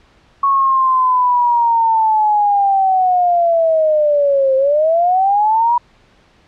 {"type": "linear two-way sweep", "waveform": "sine", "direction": "down then up", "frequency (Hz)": [1108.7, 525, 971], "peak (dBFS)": -10, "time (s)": [0.43, 5.78], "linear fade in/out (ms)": 5, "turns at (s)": 4.56, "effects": ["pink hiss -51 dBFS RMS until 6.47 s", "low-pass 4000 Hz 12 dB/octave"]}